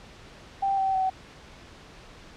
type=tone with pitch steps; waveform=sine; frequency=784 / 770.5 / 757.3 Hz; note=G5 / G5 / F#5; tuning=0 / -30 / +40 cents; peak=-22 dBFS; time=0.62-1.1 s; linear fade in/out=10 ms; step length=160 ms; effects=pink hiss -48 dBFS RMS until 2.36 s + low-pass 5000 Hz 12 dB/octave